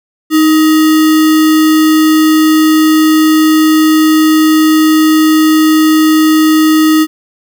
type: tone with sample-and-hold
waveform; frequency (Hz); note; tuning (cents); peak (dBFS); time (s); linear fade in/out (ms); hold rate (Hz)
sine; 312.6; D#4; +8; -4; 0.3-7.07; 50; 1575
effects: none